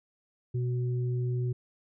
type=tone pair together; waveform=sine; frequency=123.47 / 370 Hz; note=B2 / F#4; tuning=0 / 0 cents; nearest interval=octave + perfect fifth; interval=1900 cents; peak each=-27 / -38 dBFS; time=0.54-1.53 s; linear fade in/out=10 ms; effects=none